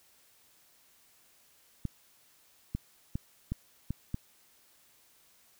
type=clicks; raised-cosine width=5 ms; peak=-20 dBFS; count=6; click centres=1.853 / 2.75 / 3.155 / 3.52 / 3.906 / 4.144 s; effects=white hiss -64 dBFS RMS until 5.59 s